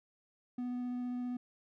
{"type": "tone with vibrato", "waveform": "triangle", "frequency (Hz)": 246.9, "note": "B3", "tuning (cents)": 0, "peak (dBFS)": -33, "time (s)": [0.58, 1.37], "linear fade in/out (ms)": 5, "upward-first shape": "triangle", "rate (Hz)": 15, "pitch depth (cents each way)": 9, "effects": []}